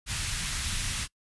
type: band-stop noise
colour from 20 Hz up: pink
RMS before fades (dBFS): -31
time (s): 0.06-1.08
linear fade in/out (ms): 50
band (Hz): 110 to 1900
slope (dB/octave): 12
effects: noise-tail reverb RT60 0.1 s tail -24 dB re dry + resampled to 24000 Hz